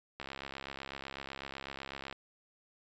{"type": "click train", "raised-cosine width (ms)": 0.3, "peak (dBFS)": -25, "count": 132, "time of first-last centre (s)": [0.2, 2.126], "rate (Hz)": 68, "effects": ["resampled to 16000 Hz"]}